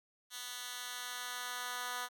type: tone with high-pass filter sweep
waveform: 10% pulse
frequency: 246.9 Hz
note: B3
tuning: in tune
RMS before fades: -42 dBFS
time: 0.3-2.09 s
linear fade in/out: 50 ms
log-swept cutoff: 2900 to 1100 Hz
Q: 0.84
effects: none